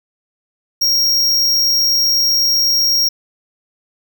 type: tone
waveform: square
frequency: 5588 Hz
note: F8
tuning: in tune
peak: -12 dBFS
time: 0.81-3.09 s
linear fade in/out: 10 ms
effects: 9-bit